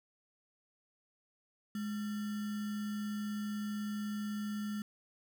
sine tone with sample-and-hold, 209.1 Hz, G#3, 12 cents sharp, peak -35 dBFS, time 1.75-4.82 s, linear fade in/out 2 ms, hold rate 1575 Hz, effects none

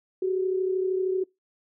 sine tone pair together, 373.5 / 406.5 Hz, F#4 / G#4, +16 / -37 cents, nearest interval minor second, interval 147 cents, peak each -23 / -33 dBFS, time 0.22-1.24 s, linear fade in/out 5 ms, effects noise-tail reverb RT60 0.2 s tail -24 dB re dry

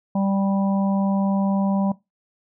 harmonic tone, 196 Hz, G3, in tune, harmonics 1 / 3 / 4 / 5, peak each -19 / -29 / -31 / -33 dBFS, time 0.15-1.92 s, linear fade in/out 5 ms, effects noise-tail reverb RT60 0.2 s tail -19 dB re dry

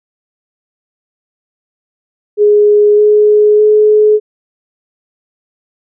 sine tone with pitch steps, 416.4 / 420.8 / 425.1 Hz, G#4 / G#4 / G#4, +5 / +23 / +40 cents, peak -4 dBFS, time 2.37-4.2 s, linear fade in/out 50 ms, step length 610 ms, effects none

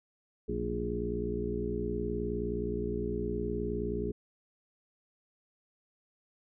harmonic tone with a mistuned harmonic, 59.3 Hz, A#1, 30 cents sharp, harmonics 1 / 2 / 3 / 4 / 5 / 6 / 7, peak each -38 / -42 / -40 / -39 / -42 / -39 / -35 dBFS, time 0.48-4.12 s, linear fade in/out 10 ms, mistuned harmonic 4, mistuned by -69 cents, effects none

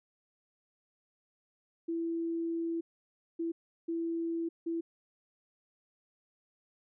sine tone bursts at uneven times, 332.7 Hz, E4, 16 cents sharp, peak -31 dBFS, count 4, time 1.88-2.81 / 3.39-3.52 / 3.88-4.49 / 4.66-4.81 s, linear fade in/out 10 ms, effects none

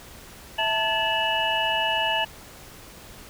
sine tone cluster, 655 / 886 / 1720 / 2645 / 2918 Hz, E5 / A5 / A6 / E7 / F#7, -11 / +12 / -40 / +5 / -25 cents, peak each -30 / -26 / -29 / -30 / -26 dBFS, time 0.58-2.25 s, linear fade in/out 10 ms, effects pink hiss -45 dBFS RMS until 3.29 s

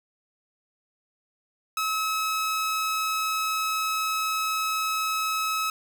sawtooth tone, 1288 Hz, E6, 41 cents flat, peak -21 dBFS, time 1.77-5.7 s, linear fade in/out 2 ms, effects none

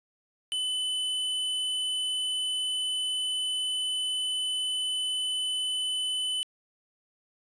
square tone, 3014 Hz, F#7, 31 cents sharp, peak -28 dBFS, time 0.52-6.43 s, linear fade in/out 0 ms, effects resampled to 22050 Hz + 10-bit

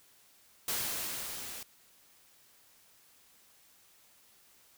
white noise with level ramp, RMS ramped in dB -33 to -44 dBFS, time 0.68-1.63 s, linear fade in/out 2 ms, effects white hiss -63 dBFS RMS until 4.77 s

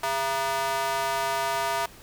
square tone with high-pass filter, 135.3 Hz, C#3, 42 cents flat, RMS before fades -27 dBFS, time 0.03-1.86 s, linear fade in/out 5 ms, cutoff 830 Hz, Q 2.3, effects pink hiss -49 dBFS RMS until 2.02 s

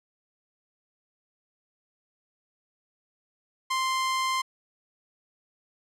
sawtooth tone, 1046.5 Hz, C6, in tune, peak -21 dBFS, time 3.7-4.42 s, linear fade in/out 10 ms, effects low-pass 9000 Hz 12 dB/octave

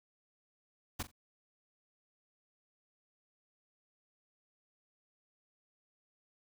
pink noise with echo, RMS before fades -37 dBFS, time 0.99-1.03 s, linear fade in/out 10 ms, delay 43 ms, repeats 2, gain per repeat -14 dB, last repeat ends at 1.116 s, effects none

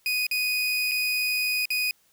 30% pulse tone with dropouts, 2489 Hz, D#7, in tune, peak -21 dBFS, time 0.06-1.91 s, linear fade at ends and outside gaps 1 ms, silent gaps 0.267-0.312 / 0.913-0.917 / 1.655-1.704 s, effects white hiss -64 dBFS RMS until 2.12 s

